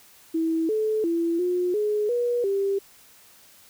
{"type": "tone with pitch steps", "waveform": "sine", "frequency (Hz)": [325.1, 433.4, 335.9, 358.3, 420.5, 482.3, 394.9], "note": ["E4", "A4", "E4", "F4", "G#4", "B4", "G4"], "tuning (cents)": [-24, -26, 33, 44, 22, -41, 13], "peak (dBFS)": -21, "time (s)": [0.34, 2.79], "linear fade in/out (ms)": 10, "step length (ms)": 350, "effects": ["white hiss -53 dBFS RMS until 3.69 s"]}